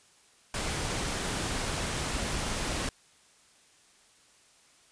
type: noise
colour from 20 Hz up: pink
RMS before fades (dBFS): -32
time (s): 0.54-2.89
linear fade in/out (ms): 2
effects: white hiss -61 dBFS RMS until 4.91 s + resampled to 22050 Hz